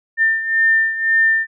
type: beating tone pair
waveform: sine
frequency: 1800 / 1801.9 Hz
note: A6 / A6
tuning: +39 / +41 cents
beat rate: 1.9 Hz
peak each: -14 / -19 dBFS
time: 0.17-1.47 s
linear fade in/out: 50 ms
effects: none